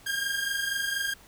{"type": "tone pair together", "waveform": "sawtooth", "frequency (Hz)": [1600, 1624.2], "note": ["G6", "G#6"], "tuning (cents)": [35, -39], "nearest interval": "unison", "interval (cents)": 26, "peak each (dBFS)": -27, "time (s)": [0.06, 1.14], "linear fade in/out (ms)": 10, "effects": ["pink hiss -54 dBFS RMS until 1.27 s"]}